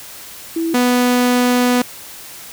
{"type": "tone pair in turn", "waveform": ["sine", "sawtooth"], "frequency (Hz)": [329.6, 246.9], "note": ["E4", "B3"], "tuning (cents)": [0, 0], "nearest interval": "perfect fourth", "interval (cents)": 500, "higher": "first", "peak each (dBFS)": [-16, -8], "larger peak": "second", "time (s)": [[0.56, 0.74], [0.74, 1.82]], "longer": "second", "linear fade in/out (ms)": 5, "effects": ["white hiss -35 dBFS RMS until 2.52 s"]}